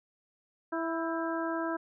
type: harmonic tone with a mistuned harmonic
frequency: 329.6 Hz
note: E4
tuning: in tune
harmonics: 1 / 2 / 3 / 4 / 5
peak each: -33 / -36 / -38 / -39 / -40 dBFS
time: 0.72-1.77 s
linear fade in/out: 10 ms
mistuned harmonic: 5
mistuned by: -50 cents
effects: none